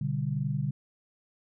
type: tone cluster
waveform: sine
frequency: 122.7 / 144.8 / 194.9 Hz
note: B2 / D3 / G3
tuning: -11 / -24 / -10 cents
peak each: -33 / -29 / -35 dBFS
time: 0.01-0.71 s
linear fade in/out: 5 ms
effects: none